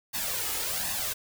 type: noise with flanger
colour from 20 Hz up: white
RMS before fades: -31 dBFS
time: 0.13-1.14 s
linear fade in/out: 20 ms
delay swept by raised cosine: 1.1 to 2.4 ms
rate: 1.3 Hz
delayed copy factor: +0.7
effects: none